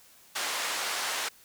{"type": "band-pass noise", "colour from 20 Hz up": "pink", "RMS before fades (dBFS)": -32, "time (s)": [0.35, 1.29], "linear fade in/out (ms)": 10, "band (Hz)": [880, 9300], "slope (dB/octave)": 12, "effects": ["white hiss -57 dBFS RMS until 1.44 s"]}